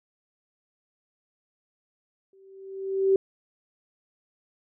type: tone with exponential growth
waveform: sine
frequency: 386.5 Hz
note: G4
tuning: 24 cents flat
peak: -15 dBFS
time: 2.33-3.16 s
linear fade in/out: 2 ms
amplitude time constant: 180 ms
effects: none